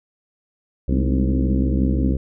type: harmonic tone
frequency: 66 Hz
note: C2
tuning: 16 cents sharp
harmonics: 1 / 2 / 3 / 4 / 5 / 6 / 7 / 8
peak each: -19 / -25 / -29 / -31 / -33 / -35 / -36 / -37 dBFS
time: 0.88-2.17 s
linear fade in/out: 5 ms
type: chord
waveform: sine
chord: Ab major seventh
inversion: third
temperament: just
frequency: 194.67 / 207.7 / 259.6 / 311.5 Hz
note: G3 / Ab3 / C4 / Eb4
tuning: -12 / 0 / -13 / +2 cents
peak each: -27 / -28 / -24 / -28 dBFS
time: 0.91-2.13 s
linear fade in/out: 10 ms
effects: none